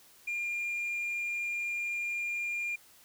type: tone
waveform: sine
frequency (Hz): 2404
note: D7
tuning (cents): +40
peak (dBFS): -29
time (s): 0.27-2.76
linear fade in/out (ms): 10
effects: tanh soft clip ceiling -30 dBFS + white hiss -59 dBFS RMS until 3.04 s